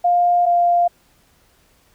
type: tone pair in turn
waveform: sine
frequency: 704 / 697.5 Hz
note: F5 / F5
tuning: +14 / -2 cents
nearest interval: unison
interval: 16 cents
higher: first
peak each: -12 / -12 dBFS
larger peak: neither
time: 0.04-0.46 / 0.46-0.88 s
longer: neither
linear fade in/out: 10 ms
effects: pink hiss -57 dBFS RMS until 1.94 s